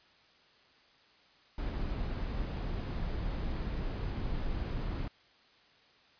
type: noise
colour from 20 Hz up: brown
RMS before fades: -35 dBFS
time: 1.58-5.08 s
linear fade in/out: 2 ms
effects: white hiss -63 dBFS RMS until 6.19 s + resampled to 11025 Hz